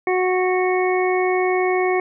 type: harmonic tone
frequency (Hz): 367.9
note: F#4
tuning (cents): -10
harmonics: 1 / 2 / 3 / 5 / 6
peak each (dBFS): -18 / -23 / -28 / -30 / -26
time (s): 0.07-2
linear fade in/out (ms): 2
effects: none